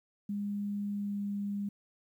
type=tone with pitch glide; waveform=sine; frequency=203.6 to 202.2 Hz; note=G#3 to G#3; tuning=-34 to -46 cents; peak=-32 dBFS; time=0.29-1.69 s; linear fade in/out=5 ms; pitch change=-12 cents; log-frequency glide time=0.9-1.24 s; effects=11-bit